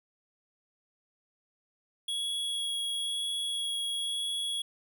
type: tone with vibrato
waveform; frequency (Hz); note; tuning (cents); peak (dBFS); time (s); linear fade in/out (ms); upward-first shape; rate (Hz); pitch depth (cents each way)
square; 3335; G#7; +7; -31; 2.08-4.62; 5; sine; 1; 9
effects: none